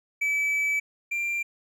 triangle tone pair in turn, 2300 / 2374 Hz, D7 / D7, -37 / +18 cents, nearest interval minor second, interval 55 cents, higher second, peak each -21 / -24 dBFS, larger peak first, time 0.21-0.8 / 1.11-1.43 s, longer first, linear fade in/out 10 ms, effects none

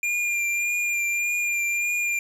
square tone with vibrato, 2400 Hz, D7, 37 cents sharp, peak -23 dBFS, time 0.03-2.19 s, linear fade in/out 2 ms, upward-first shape triangle, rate 1.7 Hz, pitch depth 23 cents each way, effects low-pass 11000 Hz 12 dB/octave + 9-bit

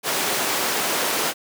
pink high-pass noise, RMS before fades -23 dBFS, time 0.03-1.34 s, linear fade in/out 50 ms, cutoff 370 Hz, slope 12 dB/octave, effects none

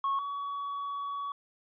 triangle tone pair in turn, 1099 / 1129.2 Hz, C#6 / C#6, -15 / +32 cents, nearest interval unison, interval 47 cents, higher second, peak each -24 / -31 dBFS, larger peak first, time 0.04-0.19 / 0.19-1.32 s, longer second, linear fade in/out 2 ms, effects tanh soft clip ceiling -22 dBFS + resampled to 11025 Hz

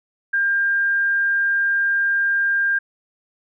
sine tone, 1600 Hz, G6, 35 cents sharp, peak -16 dBFS, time 0.33-2.79 s, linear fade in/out 10 ms, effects none

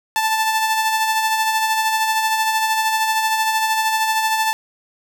sawtooth tone with tremolo, 880 Hz, A5, in tune, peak -11 dBFS, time 0.16-4.53 s, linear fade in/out 0 ms, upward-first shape sine, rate 13 Hz, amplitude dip 40%, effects none

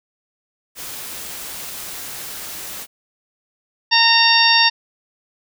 white noise, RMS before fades -31 dBFS, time 0.75-2.87 s, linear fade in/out 50 ms
harmonic tone, 920 Hz, A#5, 23 cents flat, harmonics 1 / 2 / 3 / 4 / 5 / 6, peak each -18 / -18 / -18 / -18 / -18 / -18 dBFS, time 3.91-4.7 s, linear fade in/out 20 ms
effects none

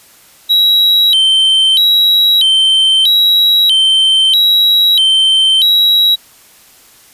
triangle tone with vibrato, 3468 Hz, A7, 26 cents flat, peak -5 dBFS, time 0.49-6.16 s, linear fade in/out 20 ms, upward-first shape square, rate 0.78 Hz, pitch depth 190 cents each way, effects white hiss -43 dBFS RMS until 7.13 s + resampled to 32000 Hz

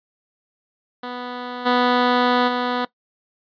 10% pulse tone with level steps, 246.9 Hz, B3, in tune, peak -20 / -7 / -12 dBFS, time 1.03-2.85 s, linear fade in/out 5 ms, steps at 1.65 / 2.47 s, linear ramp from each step 20 ms, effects noise-tail reverb RT60 0.1 s tail -19 dB re dry + resampled to 11025 Hz

